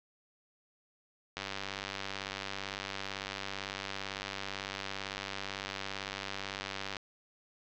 click train, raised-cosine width 0.2 ms, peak -19 dBFS, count 549, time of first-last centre 1.37-6.968 s, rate 97.9 Hz, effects low-pass 5000 Hz 12 dB/octave + 10-bit

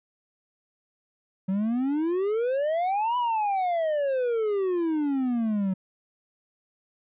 triangle exponential two-way sweep, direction up then down, 185 to 997 to 185 Hz, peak -21 dBFS, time 1.48-5.74 s, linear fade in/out 10 ms, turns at 3.17 s, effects resampled to 8000 Hz

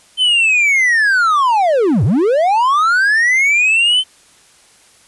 triangle linear two-way sweep, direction down then up, 3100 to 88 to 3100 Hz, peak -8 dBFS, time 0.17-4.04 s, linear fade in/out 50 ms, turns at 2.04 s, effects white hiss -48 dBFS RMS until 5.07 s + resampled to 24000 Hz

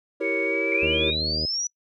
triangle chord, E diminished seventh, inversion none, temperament equal, 329.6 / 392 / 466.2 / 554.4 Hz, E4 / G4 / Bb4 / Db5, 0 / 0 / 0 / 0 cents, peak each -28 dBFS, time 0.2-1.11 s, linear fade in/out 10 ms
sine tone with pitch glide, 2226 to 2442 Hz, C#7 to D#7, +7 to -33 cents, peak -25 dBFS, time 0.21-1.15 s, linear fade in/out 50 ms, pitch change +160 cents, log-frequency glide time 0.43-1.04 s
sine linear sweep, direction up, 2200 to 5940 Hz, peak -24 dBFS, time 0.72-1.67 s, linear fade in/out 2 ms
harmonic tone, 77.78 Hz, D#2, in tune, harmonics 1 / 2 / 3 / 4 / 5 / 6 / 7 / 8, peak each -32 / -35 / -37 / -38 / -39 / -40 / -40 / -41 dBFS, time 0.82-1.46 s, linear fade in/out 5 ms
effects noise-tail reverb RT60 0.1 s tail -25 dB re dry

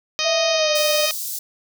harmonic tone, 622.3 Hz, D#5, in tune, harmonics 1 / 2 / 3 / 4 / 5 / 6 / 7 / 8 / 9 / 10, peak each -31 / -30 / -32 / -26 / -28 / -27 / -30 / -27 / -31 / -31 dBFS, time 0.19-1.11 s, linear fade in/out 0 ms
sine tone with pitch glide, 659.3 to 601.1 Hz, E5 to D5, 0 to +40 cents, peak -19 dBFS, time 0.24-1.07 s, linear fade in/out 20 ms, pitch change -160 cents, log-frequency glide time 0.5-0.71 s
white high-pass noise, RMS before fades -28 dBFS, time 0.75-1.39 s, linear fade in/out 5 ms, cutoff 4600 Hz, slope 24 dB/octave
effects none

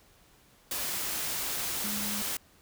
sine tone in noise, 207.1 Hz, G#3, 5 cents flat, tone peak -37 dBFS, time 1.84-2.22 s, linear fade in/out 2 ms, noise white, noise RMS -33 dBFS, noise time 0.71-2.37 s, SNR -7 dB, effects pink hiss -61 dBFS RMS until 2.61 s

